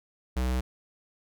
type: tone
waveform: square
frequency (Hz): 63.1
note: B1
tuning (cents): +38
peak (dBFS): -26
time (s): 0.36-0.61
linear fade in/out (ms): 10
effects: none